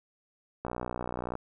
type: click train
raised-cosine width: 1 ms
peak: -20 dBFS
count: 44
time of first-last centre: 0.65-1.354 s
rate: 61.1 Hz
effects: none